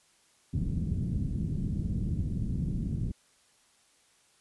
white low-pass noise, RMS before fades -31 dBFS, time 0.53-3.12 s, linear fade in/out 10 ms, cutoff 200 Hz, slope 24 dB/octave, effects white hiss -65 dBFS RMS until 4.4 s + resampled to 24000 Hz

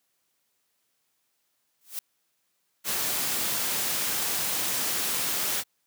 blue noise with exponential growth, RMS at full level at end -29 dBFS, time 1.81-1.99 s, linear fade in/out 2 ms, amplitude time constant 38 ms
white noise, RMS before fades -28 dBFS, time 2.84-5.64 s, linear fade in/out 50 ms
effects white hiss -74 dBFS RMS until 5.86 s + high-pass 100 Hz 12 dB/octave

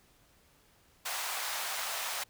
pink high-pass noise, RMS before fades -36 dBFS, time 1.05-2.24 s, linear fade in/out 10 ms, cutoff 720 Hz, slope 24 dB/octave, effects pink hiss -65 dBFS RMS until 2.29 s

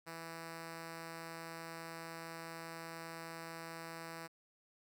5% pulse tone, 164.81 Hz, E3, in tune, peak -34 dBFS, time 0.06-4.28 s, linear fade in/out 20 ms, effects none

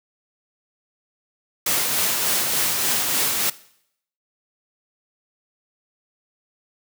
white noise with tremolo, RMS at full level -20 dBFS, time 1.66-3.5 s, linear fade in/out 5 ms, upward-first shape triangle, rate 3.4 Hz, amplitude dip 35%, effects noise-tail reverb RT60 0.7 s tail -19 dB re dry + high-pass 100 Hz 12 dB/octave

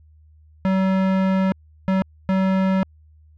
square tone bursts at uneven times, 190 Hz, F#3, 46 cents sharp, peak -17 dBFS, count 3, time 0.65-1.52 / 1.88-2.02 / 2.29-2.83 s, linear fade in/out 0 ms, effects added 77 Hz sine -48 dBFS peak until 3.37 s + low-pass 2000 Hz 12 dB/octave

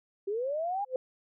sine linear sweep, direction up, 381.8 to 831 Hz, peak -29 dBFS, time 0.27-0.85 s, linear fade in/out 10 ms
sine tone with exponential growth, 514 Hz, C5, 31 cents flat, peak -23 dBFS, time 0.85-0.96 s, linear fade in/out 2 ms, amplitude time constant 22 ms
effects none

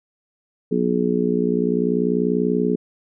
harmonic tone, 60.3 Hz, B1, 41 cents flat, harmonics 3 / 4 / 5 / 6 / 7, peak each -23 / -22 / -27 / -26 / -22 dBFS, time 0.71-2.76 s, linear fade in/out 10 ms, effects none

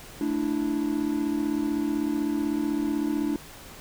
triangle chord, A suspended fourth, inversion none, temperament equal, 220 / 293.7 / 329.6 Hz, A3 / D4 / E4, 0 / 0 / 0 cents, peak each -30 / -24 / -28 dBFS, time 0.21-3.36 s, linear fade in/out 2 ms, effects pink hiss -45 dBFS RMS until 3.8 s

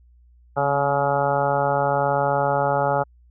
harmonic tone with a mistuned harmonic, 141.1 Hz, C#3, 31 cents sharp, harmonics 1 / 2 / 3 / 4 / 5 / 6 / 7 / 8 / 9 / 10, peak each -28 / -35 / -29 / -23 / -26 / -23 / -35 / -35 / -29 / -32 dBFS, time 0.56-3.04 s, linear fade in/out 20 ms, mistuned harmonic 2, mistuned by -46 cents, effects added 60 Hz sine -50 dBFS peak until 3.3 s

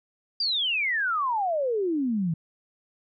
sine exponential sweep, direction down, 4866 to 155.56 Hz, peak -23 dBFS, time 0.4-2.34 s, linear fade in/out 5 ms, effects none

